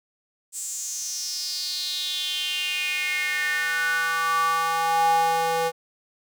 square tone with high-pass filter sweep, 164.81 Hz, E3, in tune, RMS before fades -25 dBFS, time 0.52-5.72 s, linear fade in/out 50 ms, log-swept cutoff 7900 to 600 Hz, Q 5.9, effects none

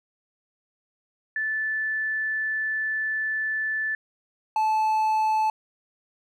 sine / triangle tone pair in turn, 1750 / 870 Hz, A6 / A5, -10 / -20 cents, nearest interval octave, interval 1210 cents, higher first, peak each -24 / -18 dBFS, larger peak second, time 1.36-3.95 / 4.56-5.5 s, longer first, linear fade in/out 2 ms, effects none

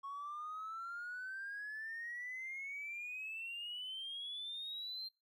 triangle exponential sweep, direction up, 1098 to 4186 Hz, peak -39 dBFS, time 0.03-5.09 s, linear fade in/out 20 ms, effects noise-tail reverb RT60 0.3 s tail -26 dB re dry + tanh soft clip ceiling -39 dBFS

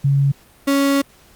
sine / 35% pulse tone pair in turn, 139.3 / 278 Hz, C#3 / C#4, +9 / +5 cents, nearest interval octave, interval 1196 cents, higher second, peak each -12 dBFS, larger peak neither, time 0.04-0.32 / 0.67-1.02 s, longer second, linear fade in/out 10 ms, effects pink hiss -50 dBFS RMS until 1.35 s + Opus 48 kbps

